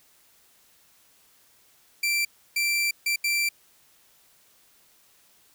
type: tone bursts at uneven times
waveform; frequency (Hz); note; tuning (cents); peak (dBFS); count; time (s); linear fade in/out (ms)
sawtooth; 2349; D7; 0; -19; 4; 2.03-2.25 / 2.56-2.91 / 3.06-3.16 / 3.24-3.49; 5
effects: white hiss -60 dBFS RMS until 5.54 s